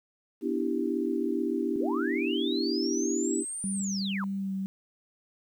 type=chord; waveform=sine; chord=E minor seventh; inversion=second; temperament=equal; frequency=246.9 / 293.7 / 329.6 / 392 Hz; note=B3 / D4 / E4 / G4; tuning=0 / 0 / 0 / 0 cents; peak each=-32 / -32 / -31 / -32 dBFS; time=0.41-3.45 s; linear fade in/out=50 ms
type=linear two-way sweep; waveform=sine; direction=up then down; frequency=200 to 9470 to 921 Hz; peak=-33 dBFS; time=1.76-4.24 s; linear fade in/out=0 ms; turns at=3.7 s
type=tone with pitch glide; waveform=sine; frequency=196 to 192.63 Hz; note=G3 to G3; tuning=0 to -30 cents; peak=-29 dBFS; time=3.64-4.66 s; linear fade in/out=0 ms; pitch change=-30 cents; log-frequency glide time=4.38-4.53 s
effects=10-bit